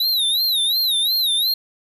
square tone with vibrato, 3869 Hz, B7, 36 cents flat, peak -17 dBFS, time 0-1.54 s, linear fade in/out 5 ms, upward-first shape sine, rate 2.8 Hz, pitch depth 150 cents each way, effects none

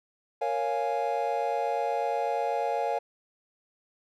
triangle chord, Bb minor seventh, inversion none, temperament equal, 466.2 / 554.4 / 698.5 / 830.6 Hz, Bb4 / Db5 / F5 / Ab5, 0 / 0 / 0 / 0 cents, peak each -31 / -30 / -29 / -29 dBFS, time 0.41-2.99 s, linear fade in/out 10 ms, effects none

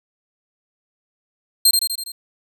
20% pulse tone with echo, 4186 Hz, C8, in tune, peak -4 dBFS, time 1.65-1.71 s, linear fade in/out 5 ms, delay 82 ms, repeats 5, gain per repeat -4 dB, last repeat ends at 2.12 s, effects none

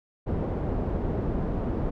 pink low-pass noise, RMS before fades -28 dBFS, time 0.26-1.91 s, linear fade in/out 20 ms, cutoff 550 Hz, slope 12 dB/octave, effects none

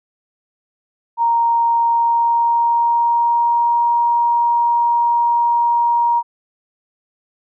sine tone with pitch glide, 932.3 to 944.2 Hz, A#5 to A#5, 0 to +22 cents, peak -12 dBFS, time 1.17-6.23 s, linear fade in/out 50 ms, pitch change +22 cents, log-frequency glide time 1.86-3.86 s, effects none

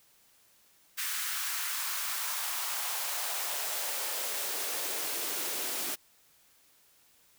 white noise with high-pass filter sweep, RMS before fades -34 dBFS, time 0.97-5.96 s, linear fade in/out 20 ms, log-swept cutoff 1600 to 280 Hz, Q 1.8, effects white hiss -64 dBFS RMS until 7.38 s

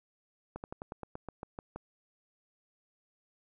slowing click train, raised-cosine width 1 ms, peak -26 dBFS, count 11, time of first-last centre 0.56-1.76 s, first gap 79 ms, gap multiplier 1.09, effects none

